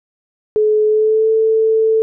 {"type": "tone with pitch glide", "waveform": "sine", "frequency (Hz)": [427.6, 442.4], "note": ["A4", "A4"], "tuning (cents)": [-49, 9], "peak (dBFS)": -10, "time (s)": [0.56, 2.02], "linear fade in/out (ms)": 0, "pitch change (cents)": 58, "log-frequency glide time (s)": [0.87, 1.3], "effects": []}